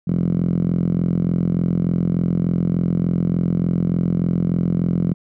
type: tone with band-pass filter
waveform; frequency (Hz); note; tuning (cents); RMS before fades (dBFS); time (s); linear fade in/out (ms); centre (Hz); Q
5% pulse; 43.4; F1; -10; -19; 0.07-5.14; 10; 170; 3.7
effects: none